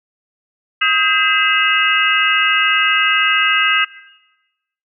sine tone cluster, 1267 / 1593 / 2042 / 2606 / 2860 Hz, D#6 / G6 / C7 / E7 / F7, +31 / +27 / -43 / -20 / +41 cents, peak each -18 dBFS, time 0.81-3.85 s, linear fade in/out 10 ms, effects noise-tail reverb RT60 1.0 s tail -18 dB re dry

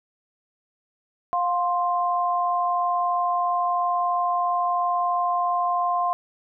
sine tone pair together, 708 / 1049 Hz, F5 / C6, +23 / +4 cents, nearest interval perfect fifth, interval 681 cents, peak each -23 / -23 dBFS, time 1.33-6.13 s, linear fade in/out 0 ms, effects none

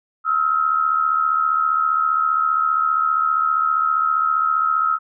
sine tone pair together, 1285 / 1360.1 Hz, E6 / F6, -45 / -46 cents, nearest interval minor second, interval 99 cents, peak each -17 / -21 dBFS, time 0.24-4.99 s, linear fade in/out 50 ms, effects none

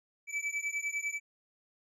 square beating tone pair, 2301 / 2311 Hz, D7 / D7, -36 / -28 cents, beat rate 10 Hz, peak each -37 / -36 dBFS, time 0.27-1.2 s, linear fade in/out 50 ms, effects resampled to 24000 Hz

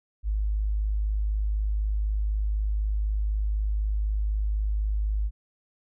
sine tone, 52 Hz, G#1, 3 cents sharp, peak -23 dBFS, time 0.23-5.31 s, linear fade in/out 50 ms, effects none

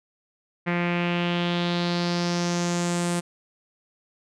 sawtooth tone with low-pass filter sweep, 174 Hz, F3, 6 cents flat, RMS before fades -25 dBFS, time 0.66-3.21 s, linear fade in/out 20 ms, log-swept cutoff 2100 to 9000 Hz, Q 3.4, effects none

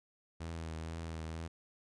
sawtooth tone with vibrato, 81.3 Hz, E2, 23 cents flat, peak -36 dBFS, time 0.4-1.48 s, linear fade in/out 10 ms, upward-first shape triangle, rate 2.1 Hz, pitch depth 36 cents each way, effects resampled to 22050 Hz

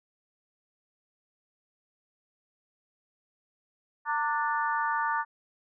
harmonic tone with a mistuned harmonic, 293.7 Hz, D4, in tune, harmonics 3 / 4 / 5 / 6, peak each -29 / -31 / -33 / -35 dBFS, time 4.05-5.25 s, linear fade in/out 50 ms, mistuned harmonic 3, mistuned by +52 cents, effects none

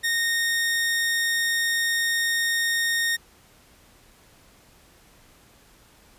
sawtooth tone, 1848 Hz, A#6, 16 cents flat, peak -18 dBFS, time 0.03-3.17 s, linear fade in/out 20 ms, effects pink hiss -55 dBFS RMS until 6.18 s + resampled to 32000 Hz

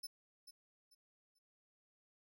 sawtooth tone with echo, 5274 Hz, E8, in tune, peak -40 dBFS, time 0.03-0.07 s, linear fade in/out 10 ms, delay 440 ms, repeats 3, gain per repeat -11 dB, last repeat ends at 1.39 s, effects none

